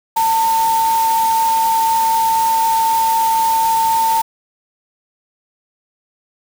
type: tone in noise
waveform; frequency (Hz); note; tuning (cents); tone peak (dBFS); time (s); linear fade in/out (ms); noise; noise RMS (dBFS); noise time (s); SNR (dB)
sine; 901; A5; +41; -12; 0.16-4.22; 10; white; -26; 0.16-4.22; +11
effects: none